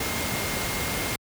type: tone in noise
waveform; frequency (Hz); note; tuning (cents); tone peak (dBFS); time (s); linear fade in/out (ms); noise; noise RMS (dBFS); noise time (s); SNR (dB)
sine; 2128; C7; +29; -36; 0-1.16; 5; pink; -28; 0-1.16; -11
effects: high-pass 60 Hz 12 dB/octave